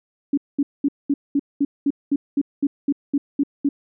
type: tone bursts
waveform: sine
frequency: 282.6 Hz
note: C#4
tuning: 34 cents sharp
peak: -15 dBFS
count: 14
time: 0.33-3.69 s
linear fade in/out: 5 ms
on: 45 ms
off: 210 ms
effects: none